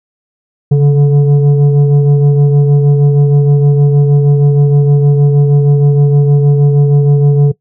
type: tone with frequency modulation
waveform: sine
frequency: 142.3 Hz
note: C#3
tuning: 46 cents sharp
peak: -3 dBFS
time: 0.71-7.52 s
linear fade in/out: 10 ms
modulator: 291 Hz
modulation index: 0.54
effects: noise-tail reverb RT60 0.1 s tail -20 dB re dry + tanh soft clip ceiling 0 dBFS